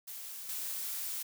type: noise with level steps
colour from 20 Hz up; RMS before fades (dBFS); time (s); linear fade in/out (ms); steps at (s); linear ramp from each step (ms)
blue; -44 / -38; 0.07-1.23; 10; 0.49; 2
effects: none